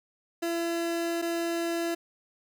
30% pulse tone pair in turn, 337.4 / 337.4 Hz, E4 / E4, +40 / +40 cents, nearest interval unison, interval 0 cents, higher neither, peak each -25 dBFS, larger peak neither, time 0.42-1.22 / 1.22-1.95 s, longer first, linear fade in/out 10 ms, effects 10-bit

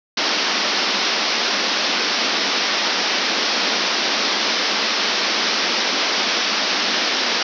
white band-pass noise, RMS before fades -20 dBFS, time 0.17-7.43 s, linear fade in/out 5 ms, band 190 to 5700 Hz, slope 96 dB/octave, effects none

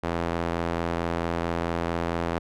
sawtooth tone with band-pass filter, 84.5 Hz, E2, 43 cents sharp, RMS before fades -28 dBFS, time 0.03-2.39 s, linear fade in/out 10 ms, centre 740 Hz, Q 0.55, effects none

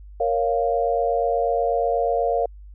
sine chord, Bb minor, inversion none, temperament equal, 466.2 / 554.4 / 698.5 Hz, Bb4 / Db5 / F5, 0 / 0 / 0 cents, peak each -23 / -24 / -22 dBFS, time 0.2-2.46 s, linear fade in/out 5 ms, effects added 50 Hz sine -39 dBFS peak until 2.74 s

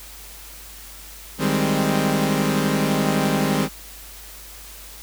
sawtooth chord, Ab major seventh, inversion second, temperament equal, 155.56 / 196 / 207.7 / 261.6 Hz, Eb3 / G3 / Ab3 / C4, 0 / 0 / 0 / 0 cents, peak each -20 dBFS, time 1.38-3.69 s, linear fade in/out 50 ms, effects added 50 Hz sine -43 dBFS peak until 5.02 s + white hiss -41 dBFS RMS until 5.02 s

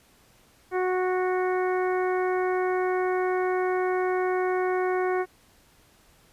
harmonic tone, 368 Hz, F#4, 9 cents flat, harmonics 1 / 2 / 3 / 4 / 5 / 6, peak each -24 / -30 / -34 / -36 / -38 / -40 dBFS, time 0.71-5.26 s, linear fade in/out 50 ms, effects pink hiss -59 dBFS RMS until 6.32 s + resampled to 32000 Hz

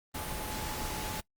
sine tone in noise, 858 Hz, A5, 44 cents flat, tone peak -43 dBFS, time 0.14-1.21 s, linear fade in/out 10 ms, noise pink, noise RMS -37 dBFS, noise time 0.14-1.21 s, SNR -9 dB, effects noise-tail reverb RT60 0.1 s tail -23 dB re dry + Opus 32 kbps

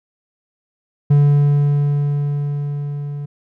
triangle tone with level ramp, 144.4 Hz, D3, 29 cents flat, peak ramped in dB -6 to -22 dBFS, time 1.1-3.26 s, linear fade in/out 10 ms, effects none

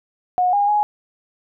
sine tone with pitch steps, 726 / 813 / 835 Hz, F#5 / G#5 / G#5, -33 / -37 / +9 cents, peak -14 dBFS, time 0.38-0.83 s, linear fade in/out 0 ms, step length 150 ms, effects none

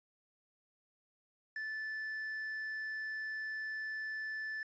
triangle tone with quantisation, 1750 Hz, A6, 10 cents flat, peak -36 dBFS, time 1.56-4.63 s, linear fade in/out 2 ms, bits 10, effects resampled to 16000 Hz

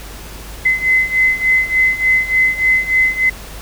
sine beating tone pair, 2041 / 2044.4 Hz, C7 / C7, -44 / -41 cents, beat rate 3.4 Hz, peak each -16 / -13 dBFS, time 0.65-3.3 s, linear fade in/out 10 ms, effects added 50 Hz sine -33 dBFS peak until 3.61 s + pink hiss -34 dBFS RMS until 3.61 s

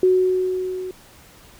sine tone with level ramp, 370 Hz, F#4, in tune, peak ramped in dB -11 to -27 dBFS, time 0.03-0.91 s, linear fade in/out 2 ms, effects pink hiss -48 dBFS RMS until 1.59 s

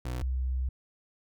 30% pulse / sine tone pair in turn, 61.74 / 64.04 Hz, B1 / C2, 0 / -37 cents, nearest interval minor second, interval 63 cents, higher second, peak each -29 / -27 dBFS, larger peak second, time 0.05-0.22 / 0.22-0.69 s, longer second, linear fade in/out 5 ms, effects none

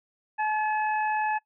harmonic tone, 857 Hz, A5, 46 cents flat, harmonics 1 / 2 / 3, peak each -25 / -30 / -38 dBFS, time 0.38-1.39 s, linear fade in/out 20 ms, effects noise-tail reverb RT60 0.1 s tail -22 dB re dry

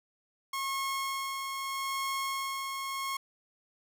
sawtooth tone with tremolo, 1086 Hz, C#6, 36 cents flat, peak -27 dBFS, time 0.53-3.17 s, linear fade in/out 5 ms, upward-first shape sine, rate 0.79 Hz, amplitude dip 35%, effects none

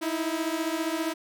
sawtooth beating tone pair, 315.9 / 330.9 Hz, D#4 / E4, +26 / +7 cents, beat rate 15 Hz, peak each -26 dBFS, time 0.01-1.14 s, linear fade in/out 20 ms, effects none

